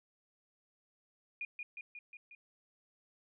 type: tone with echo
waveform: sine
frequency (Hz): 2439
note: D#7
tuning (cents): -35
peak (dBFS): -37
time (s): 1.41-1.45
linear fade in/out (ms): 2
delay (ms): 180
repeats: 5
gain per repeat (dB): -3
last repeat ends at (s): 2.35
effects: none